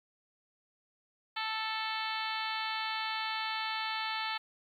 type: harmonic tone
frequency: 440 Hz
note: A4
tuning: in tune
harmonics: 2 / 3 / 4 / 5 / 6 / 7 / 8 / 9 / 10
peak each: -38 / -40 / -41 / -42 / -43 / -43 / -44 / -45 / -45 dBFS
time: 1.36-4.38 s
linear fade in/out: 10 ms
effects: 11-bit